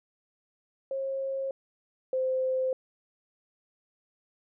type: tone pair in turn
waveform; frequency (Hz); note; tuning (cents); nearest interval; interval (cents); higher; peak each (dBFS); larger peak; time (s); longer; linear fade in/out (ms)
sine; 539 / 518.9; C#5 / C5; -49 / -14; minor second; 65; first; -29 / -25; second; 0.91-1.51 / 2.13-2.73; neither; 2
effects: none

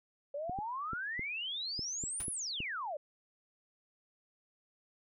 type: exponential two-way sweep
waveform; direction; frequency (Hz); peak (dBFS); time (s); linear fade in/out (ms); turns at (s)
sine; up then down; 554.4 to 11000 to 554.4; -36; 0.34-2.97; 5; 2.3
type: clicks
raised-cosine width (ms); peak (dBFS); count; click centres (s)
3; -29; 8; 0.496 / 0.588 / 0.933 / 1.194 / 1.793 / 2.038 / 2.282 / 2.604
type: noise with exponential decay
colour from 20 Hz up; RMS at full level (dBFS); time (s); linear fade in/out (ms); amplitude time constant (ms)
pink; -41; 2.2-2.29; 2; 19
effects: none

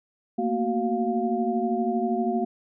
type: tone cluster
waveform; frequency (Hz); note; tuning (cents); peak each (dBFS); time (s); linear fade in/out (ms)
sine; 226.1 / 238.7 / 372 / 702; A3 / A#3 / F#4 / F5; +47 / +41 / +9 / +9; -28; 0.38-2.45; 10
effects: none

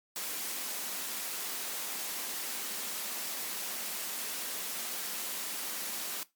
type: high-pass noise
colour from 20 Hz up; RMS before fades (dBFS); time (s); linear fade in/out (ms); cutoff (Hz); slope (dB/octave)
white; -37; 0.16-6.23; 0; 180; 48
effects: noise-tail reverb RT60 0.2 s tail -18 dB re dry + MP3 96 kbps

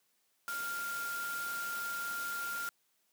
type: tone in noise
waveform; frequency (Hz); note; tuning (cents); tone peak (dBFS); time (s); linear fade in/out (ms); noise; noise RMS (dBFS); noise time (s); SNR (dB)
sine; 1396; F6; -1; -36; 0.48-2.69; 0; white; -44; 0.48-2.69; +5
effects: white hiss -75 dBFS RMS until 3.12 s + high-pass 150 Hz 12 dB/octave

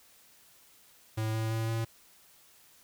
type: tone with pitch steps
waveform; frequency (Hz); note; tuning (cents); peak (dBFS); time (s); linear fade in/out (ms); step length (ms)
square; 110 / 111.15 / 112.31 / 113.49; A2 / A2 / A2 / A#2; 0 / +18 / +36 / -46; -30; 1.17-1.85; 10; 170
effects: white hiss -60 dBFS RMS until 2.83 s

